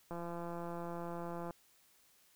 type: click train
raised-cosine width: 1 ms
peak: -30 dBFS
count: 240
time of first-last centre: 0.11-1.508 s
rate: 171 Hz
effects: white hiss -68 dBFS RMS until 2.35 s